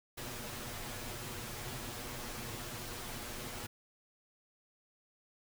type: noise with comb filter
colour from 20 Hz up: pink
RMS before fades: -43 dBFS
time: 0.17-3.67 s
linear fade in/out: 10 ms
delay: 8.3 ms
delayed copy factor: +0.75
effects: none